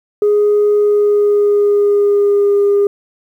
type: tone with pitch glide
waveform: sine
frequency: 415.3 to 404.6 Hz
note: G#4 to G#4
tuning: 0 to -45 cents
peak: -7 dBFS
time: 0.22-2.87 s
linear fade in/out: 2 ms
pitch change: -45 cents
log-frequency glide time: 0.76-2.56 s
effects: tanh soft clip ceiling -6 dBFS + 8-bit